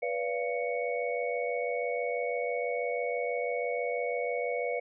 sine tone cluster, 488.9 / 575 / 690 / 2226 Hz, B4 / D5 / F5 / C#7, -18 / -37 / -21 / +7 cents, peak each -32 / -35 / -36 / -37 dBFS, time 0.02-4.8 s, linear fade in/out 10 ms, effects none

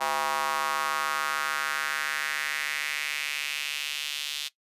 square tone with high-pass filter sweep, 73.42 Hz, D2, in tune, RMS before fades -30 dBFS, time 0-4.49 s, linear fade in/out 20 ms, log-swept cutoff 870 to 3400 Hz, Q 2.6, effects noise-tail reverb RT60 0.1 s tail -17 dB re dry + resampled to 32000 Hz

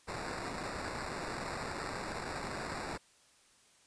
white noise with sample-and-hold, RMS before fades -40 dBFS, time 0.07-2.98 s, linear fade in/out 20 ms, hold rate 3150 Hz, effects white hiss -65 dBFS RMS until 3.86 s + resampled to 22050 Hz

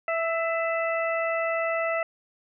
harmonic tone with a mistuned harmonic, 659.3 Hz, E5, in tune, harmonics 1 / 2 / 3 / 4, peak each -26 / -31 / -31 / -35 dBFS, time 0.08-2.03 s, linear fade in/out 2 ms, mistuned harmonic 3, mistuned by +21 cents, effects none

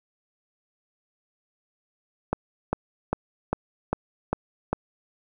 click train, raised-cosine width 1 ms, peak -9 dBFS, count 7, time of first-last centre 2.33-4.73 s, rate 2.5 Hz, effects none

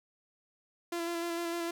sawtooth tone with vibrato, 340 Hz, F4, 46 cents flat, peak -29 dBFS, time 0.92-1.71 s, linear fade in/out 5 ms, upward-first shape square, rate 6.6 Hz, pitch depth 17 cents each way, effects none

